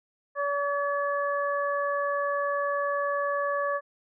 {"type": "harmonic tone", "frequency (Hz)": 570, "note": "C#5", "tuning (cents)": 48, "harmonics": [1, 2, 3], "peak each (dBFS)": [-28, -29, -33], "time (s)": [0.35, 3.81], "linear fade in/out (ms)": 50, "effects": []}